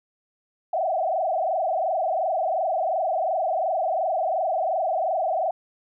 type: tone with frequency modulation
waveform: sine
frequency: 698.5 Hz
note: F5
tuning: in tune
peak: -21 dBFS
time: 0.73-5.51 s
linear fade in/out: 5 ms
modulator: 22.8 Hz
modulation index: 3.3
effects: none